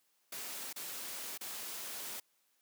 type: noise with dropouts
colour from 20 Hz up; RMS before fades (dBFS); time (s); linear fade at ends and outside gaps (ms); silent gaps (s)
white; -43; 0.32-2.2; 5; 0.729-0.76 / 1.377-1.409
effects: white hiss -75 dBFS RMS until 2.61 s + high-pass 200 Hz 12 dB/octave